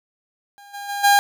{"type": "tone with level steps", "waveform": "30% pulse", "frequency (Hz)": 808, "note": "G#5", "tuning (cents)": -48, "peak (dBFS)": [-40, -28, -22, -9], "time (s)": [0.58, 1.19], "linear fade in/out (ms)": 0, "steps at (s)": [0.73, 0.88, 1.03], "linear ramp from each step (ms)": 20, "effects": []}